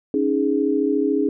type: chord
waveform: sine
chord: C# suspended second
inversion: none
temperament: equal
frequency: 277.2 / 311.1 / 415.3 Hz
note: C#4 / D#4 / G#4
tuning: 0 / 0 / 0 cents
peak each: -21 / -22 / -21 dBFS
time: 0.14-1.29 s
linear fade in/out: 2 ms
effects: none